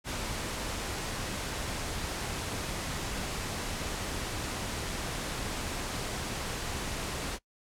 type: noise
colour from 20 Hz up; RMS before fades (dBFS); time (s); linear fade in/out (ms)
pink; -35; 0.04-7.39; 50
effects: noise-tail reverb RT60 0.1 s tail -21 dB re dry + low-pass 10000 Hz 12 dB/octave